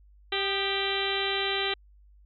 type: harmonic tone with a mistuned harmonic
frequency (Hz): 392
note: G4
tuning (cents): 0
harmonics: 1 / 2 / 3 / 4 / 5 / 6 / 7 / 8 / 9 / 10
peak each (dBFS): -32 / -36 / -38 / -38 / -35 / -36 / -38 / -33 / -38 / -34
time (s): 0.32-1.74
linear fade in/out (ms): 5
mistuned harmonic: 3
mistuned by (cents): +62
effects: added 50 Hz sine -53 dBFS peak until 2.25 s